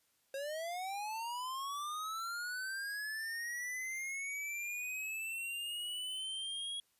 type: linear sweep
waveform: square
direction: up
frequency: 536 to 3322 Hz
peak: -39 dBFS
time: 0.34-6.8 s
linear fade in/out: 2 ms
effects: white hiss -75 dBFS RMS until 6.99 s + resampled to 32000 Hz